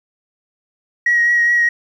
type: tone with vibrato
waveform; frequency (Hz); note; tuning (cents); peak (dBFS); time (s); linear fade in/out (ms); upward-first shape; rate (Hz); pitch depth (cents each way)
sine; 1900; A#6; +33; -10; 1.06-1.69; 5; triangle; 4.8; 21
effects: tanh soft clip ceiling -7 dBFS + 8-bit